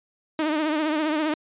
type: tone with vibrato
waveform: sawtooth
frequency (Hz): 307.7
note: D#4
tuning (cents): -19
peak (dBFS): -18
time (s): 0.39-1.34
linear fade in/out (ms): 2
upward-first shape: triangle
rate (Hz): 15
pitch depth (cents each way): 84
effects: resampled to 8000 Hz